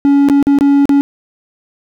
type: tone with dropouts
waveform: triangle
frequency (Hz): 281.5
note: C#4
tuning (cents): +27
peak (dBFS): -4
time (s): 0.05-1.01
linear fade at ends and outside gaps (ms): 0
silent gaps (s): 0.287-0.298 / 0.427-0.469 / 0.587-0.609 / 0.855-0.893
effects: none